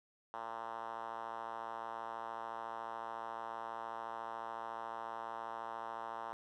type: tone with band-pass filter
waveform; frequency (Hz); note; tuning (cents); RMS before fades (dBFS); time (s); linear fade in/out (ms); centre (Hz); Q
5% pulse; 114.2; A#2; -35; -44; 0.34-6.33; 0; 930; 2.3
effects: none